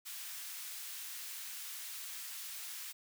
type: high-pass noise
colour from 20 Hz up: white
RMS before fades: -45 dBFS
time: 0.05-2.93 s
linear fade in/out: 20 ms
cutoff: 1500 Hz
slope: 12 dB/octave
effects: none